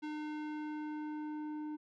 square tone with low-pass filter sweep, 303.2 Hz, D#4, 45 cents flat, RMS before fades -41 dBFS, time 0.02-1.77 s, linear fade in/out 20 ms, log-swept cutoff 3400 to 770 Hz, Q 0.76, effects none

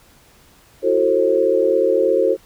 sine chord, F# half-diminished seventh, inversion third, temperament just, 333 / 370 / 444 / 532.8 Hz, E4 / F#4 / A4 / C5, +18 / 0 / +16 / +31 cents, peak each -23 / -19 / -18 / -17 dBFS, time 0.82-2.37 s, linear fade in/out 50 ms, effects pink hiss -51 dBFS RMS until 2.45 s

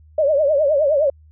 sine tone with vibrato, 587.3 Hz, D5, in tune, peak -13 dBFS, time 0.18-1.1 s, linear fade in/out 5 ms, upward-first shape triangle, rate 9.7 Hz, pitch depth 160 cents each way, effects added 77 Hz sine -45 dBFS peak until 1.31 s

